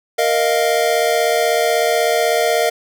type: chord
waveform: square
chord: Bb suspended fourth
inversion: none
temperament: equal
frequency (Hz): 466.2 / 622.3 / 698.5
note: Bb4 / Eb5 / F5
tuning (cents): 0 / 0 / 0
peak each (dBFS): -19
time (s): 0.18-2.7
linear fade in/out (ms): 10
effects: none